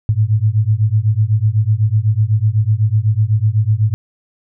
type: beating tone pair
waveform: sine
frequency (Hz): 103.83 / 111.83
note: G#2 / A2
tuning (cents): 0 / +29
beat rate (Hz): 8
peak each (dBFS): -14 / -14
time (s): 0.09-3.94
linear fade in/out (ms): 0
effects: none